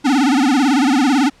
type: tone with vibrato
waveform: square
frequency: 271 Hz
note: C#4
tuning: 39 cents flat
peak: -12 dBFS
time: 0.04-1.3 s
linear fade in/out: 20 ms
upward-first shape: sine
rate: 18 Hz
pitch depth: 180 cents each way
effects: pink hiss -51 dBFS RMS until 1.4 s + low-pass 7000 Hz 12 dB/octave